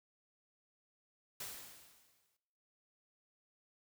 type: noise with exponential decay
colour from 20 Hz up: white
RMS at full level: -43 dBFS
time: 1.4-2.37 s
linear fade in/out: 5 ms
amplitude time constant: 210 ms
effects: noise-tail reverb RT60 1.0 s tail -17 dB re dry